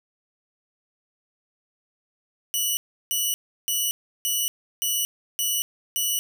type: tone bursts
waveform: 10% pulse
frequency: 2949 Hz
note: F#7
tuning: 6 cents flat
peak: -14 dBFS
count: 7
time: 2.54-6.19 s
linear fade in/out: 0 ms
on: 230 ms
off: 340 ms
effects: none